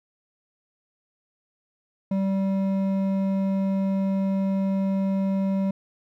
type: tone with hard clipping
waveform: triangle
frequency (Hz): 193.7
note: G3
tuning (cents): -20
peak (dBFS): -23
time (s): 2.11-5.71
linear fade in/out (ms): 5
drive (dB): 12
effects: none